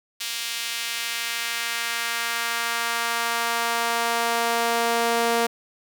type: tone with high-pass filter sweep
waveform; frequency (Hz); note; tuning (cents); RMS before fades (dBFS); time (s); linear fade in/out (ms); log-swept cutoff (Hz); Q
sawtooth; 233.1; A#3; 0; -25; 0.2-5.47; 10; 3200 to 490; 1.1
effects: none